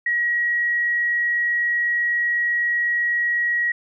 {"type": "tone", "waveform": "sine", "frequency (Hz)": 1906, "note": "A#6", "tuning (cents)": 38, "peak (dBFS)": -18, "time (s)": [0.06, 3.72], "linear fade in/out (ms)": 5, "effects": []}